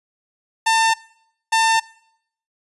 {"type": "tone pair in turn", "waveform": "sawtooth", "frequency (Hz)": [898, 898], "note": ["A5", "A5"], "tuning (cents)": [35, 35], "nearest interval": "unison", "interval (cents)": 0, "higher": "neither", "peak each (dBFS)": -10, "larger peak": "neither", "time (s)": [[0.66, 0.94], [1.52, 1.8]], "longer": "neither", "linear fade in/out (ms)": 10, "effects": ["noise-tail reverb RT60 0.7 s tail -22 dB re dry", "resampled to 24000 Hz"]}